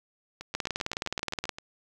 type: two click trains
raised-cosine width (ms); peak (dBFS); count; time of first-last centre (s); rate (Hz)
0.2; -12 / -22; 19 / 10; 0.55-1.492 / 0.41-1.585; 19.1 / 7.66
effects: 9-bit